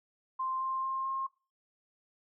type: tone with pitch steps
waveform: sine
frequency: 1046.5 / 1053.8 / 1061.1 / 1068.5 Hz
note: C6 / C6 / C6 / C6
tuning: 0 / +12 / +24 / +36 cents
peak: -31 dBFS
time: 0.39-1.27 s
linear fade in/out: 10 ms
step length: 220 ms
effects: noise-tail reverb RT60 0.3 s tail -20 dB re dry